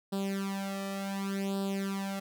sawtooth tone with flanger, 196 Hz, G3, in tune, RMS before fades -34 dBFS, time 0.12-2.2 s, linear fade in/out 10 ms, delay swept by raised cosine 0.23 to 1.63 ms, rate 0.68 Hz, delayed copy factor +0.85, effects none

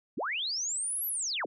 sine linear two-way sweep, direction up then down, 123.47 to 11950 to 123.47 Hz, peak -30 dBFS, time 0.17-1.46 s, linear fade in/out 10 ms, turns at 1.07 s, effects none

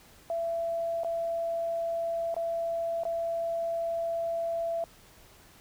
sine tone with dropouts, 670 Hz, E5, 28 cents sharp, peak -28 dBFS, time 0.3-4.84 s, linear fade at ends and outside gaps 1 ms, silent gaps 1.035-1.046 / 2.343-2.365 / 3.035-3.052 s, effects pink hiss -56 dBFS RMS until 5.6 s

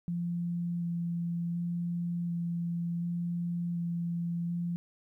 sine tone with vibrato, 171.7 Hz, F3, 29 cents flat, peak -30 dBFS, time 0.08-4.76 s, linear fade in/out 0 ms, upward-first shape square, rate 0.68 Hz, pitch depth 9 cents each way, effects 12-bit

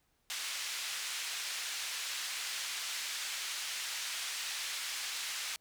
pink band-pass noise, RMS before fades -39 dBFS, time 0.3-5.56 s, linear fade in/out 0 ms, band 2200 to 8200 Hz, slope 12 dB/octave, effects pink hiss -75 dBFS RMS until 5.6 s

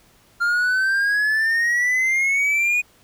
triangle exponential sweep, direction up, 1391 to 2477 Hz, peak -15 dBFS, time 0.4-2.82 s, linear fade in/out 20 ms, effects pink hiss -55 dBFS RMS until 3.03 s

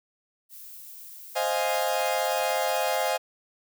violet noise, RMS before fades -44 dBFS, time 0.49-1.84 s, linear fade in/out 50 ms
40% pulse chord, F minor seventh, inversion second, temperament equal, 523.3 / 622.3 / 698.5 / 830.6 Hz, C5 / Eb5 / F5 / Ab5, 0 / 0 / 0 / 0 cents, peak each -29 dBFS, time 1.35-3.18 s, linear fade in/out 20 ms
violet noise with tremolo, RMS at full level -38 dBFS, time 1.68-3.12 s, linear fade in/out 20 ms, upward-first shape sine, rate 16 Hz, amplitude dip 65%
effects none

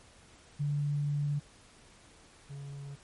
sine / triangle tone pair in turn, 145.3 / 140.51 Hz, D3 / C#3, -18 / +24 cents, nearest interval minor second, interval 58 cents, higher first, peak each -28 / -38 dBFS, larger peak first, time 0.59-1.4 / 2.49-2.96 s, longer first, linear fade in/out 20 ms, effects pink hiss -58 dBFS RMS until 3.03 s + MP3 48 kbps

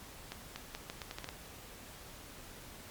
accelerating click train, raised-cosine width 0.2 ms, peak -23 dBFS, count 9, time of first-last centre 0.32-1.289 s, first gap 240 ms, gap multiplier 0.79, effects pink hiss -51 dBFS RMS until 2.9 s + MP3 96 kbps

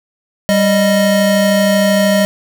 square tone pair together, 196 / 621 Hz, G3 / D#5, 0 / -3 cents, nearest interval octave + minor sixth, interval 1997 cents, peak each -13 dBFS, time 0.49-2.25 s, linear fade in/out 0 ms, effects none

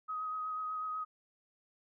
sine tone with vibrato, 1260 Hz, D#6, 21 cents sharp, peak -35 dBFS, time 0.08-1.05 s, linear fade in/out 20 ms, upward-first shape triangle, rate 8.1 Hz, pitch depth 19 cents each way, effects none

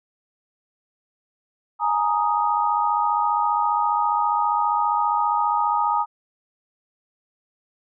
sine chord, Ab suspended second, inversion none, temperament equal with one note detuned, 837.4 / 932.3 / 1244.5 Hz, Ab5 / Bb5 / Eb6, +14 / 0 / 0 cents, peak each -23 / -22 / -23 dBFS, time 1.79-6.06 s, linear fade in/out 50 ms, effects none

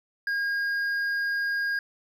sine tone with hard clipping, 1626 Hz, G#6, 37 cents flat, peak -26 dBFS, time 0.27-1.79 s, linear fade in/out 2 ms, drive 4 dB, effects none

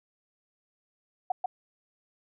sine tone with echo, 744 Hz, F#5, 9 cents sharp, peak -23 dBFS, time 1.3-1.32 s, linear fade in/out 5 ms, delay 140 ms, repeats 1, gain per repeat -2 dB, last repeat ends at 1.46 s, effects none

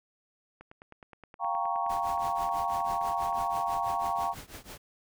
click train, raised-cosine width 0.5 ms, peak -33 dBFS, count 27, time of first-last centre 0.61-3.327 s, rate 9.57 Hz
sine chord, G half-diminished seventh, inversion third, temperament equal, 698.5 / 784 / 932.3 / 1108.7 Hz, F5 / G5 / Bb5 / Db6, 0 / 0 / 0 / 0 cents, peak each -33 dBFS, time 1.39-4.35 s, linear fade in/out 50 ms
pink noise with tremolo, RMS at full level -42 dBFS, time 1.89-4.78 s, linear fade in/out 10 ms, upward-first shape triangle, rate 6.1 Hz, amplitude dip 95%
effects none

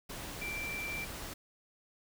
sine tone in noise, 2349 Hz, D7, in tune, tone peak -37 dBFS, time 0.41-1.05 s, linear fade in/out 10 ms, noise pink, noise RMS -43 dBFS, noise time 0.09-1.34 s, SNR +3 dB, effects none

